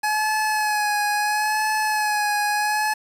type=tone with vibrato; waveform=25% pulse; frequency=846 Hz; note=G#5; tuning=32 cents sharp; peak=-16 dBFS; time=0.03-2.94 s; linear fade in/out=10 ms; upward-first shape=sine; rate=0.74 Hz; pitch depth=32 cents each way; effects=resampled to 32000 Hz + 7-bit